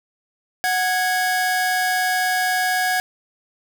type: tone pair together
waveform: 45% pulse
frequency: 737.7 / 1656 Hz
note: F#5 / G#6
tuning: -5 / -5 cents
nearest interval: octave + major second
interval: 1400 cents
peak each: -21 dBFS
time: 0.64-3 s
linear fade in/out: 0 ms
effects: none